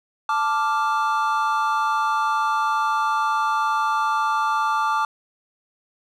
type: chord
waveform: triangle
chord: D minor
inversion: second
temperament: equal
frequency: 880 / 1174.7 / 1396.9 Hz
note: A5 / D6 / F6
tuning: 0 / 0 / 0 cents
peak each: -21 / -20 / -25 dBFS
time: 0.29-5.05 s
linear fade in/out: 2 ms
effects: none